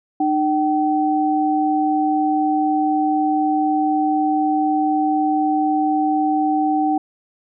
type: tone pair together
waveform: sine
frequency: 304 / 766 Hz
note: D#4 / G5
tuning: -40 / -40 cents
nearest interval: octave + major third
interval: 1600 cents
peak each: -18 dBFS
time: 0.2-6.98 s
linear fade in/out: 5 ms
effects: none